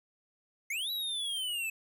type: linear two-way sweep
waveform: square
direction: up then down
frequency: 2062 to 3951 to 2587 Hz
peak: -33 dBFS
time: 0.7-1.7 s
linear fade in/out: 5 ms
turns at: 0.91 s
effects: none